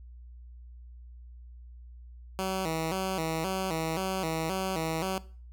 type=tone with vibrato; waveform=10% pulse; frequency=174.8 Hz; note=F3; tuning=2 cents sharp; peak=-21 dBFS; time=2.39-5.18 s; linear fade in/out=0 ms; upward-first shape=square; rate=1.9 Hz; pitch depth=140 cents each way; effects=noise-tail reverb RT60 0.4 s tail -18 dB re dry + added 60 Hz sine -45 dBFS peak until 5.52 s